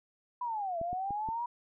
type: linear two-way sweep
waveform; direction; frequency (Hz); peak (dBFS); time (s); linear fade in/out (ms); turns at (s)
sine; down then up; 1000 to 658 to 970; -32; 0.41-1.46; 5; 0.79
type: clicks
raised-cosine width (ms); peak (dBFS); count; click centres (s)
3; -30; 4; 0.814 / 0.93 / 1.107 / 1.288
effects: none